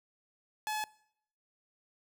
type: tone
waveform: sawtooth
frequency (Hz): 856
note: A5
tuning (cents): -48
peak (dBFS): -29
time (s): 0.67-0.84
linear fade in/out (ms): 0
effects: noise-tail reverb RT60 0.7 s tail -23 dB re dry